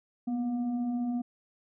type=tone with frequency modulation; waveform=sine; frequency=243.8 Hz; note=B3; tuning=22 cents flat; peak=-28 dBFS; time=0.27-1.22 s; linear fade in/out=10 ms; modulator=473 Hz; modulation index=0.36; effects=none